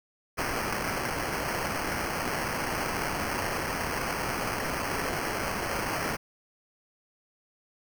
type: noise with sample-and-hold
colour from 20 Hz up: violet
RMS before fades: -31 dBFS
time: 0.37-6.17 s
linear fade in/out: 20 ms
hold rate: 3675 Hz
effects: none